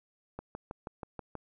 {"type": "click train", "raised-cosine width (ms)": 1, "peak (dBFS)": -25, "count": 7, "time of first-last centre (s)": [0.39, 1.353], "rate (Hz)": 6.23, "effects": []}